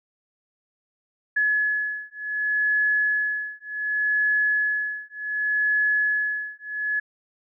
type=beating tone pair; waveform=sine; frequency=1701 / 1701.67 Hz; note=G#6 / G#6; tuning=+41 / +42 cents; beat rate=0.67 Hz; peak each=-24 dBFS; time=1.36-7 s; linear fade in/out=10 ms; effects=none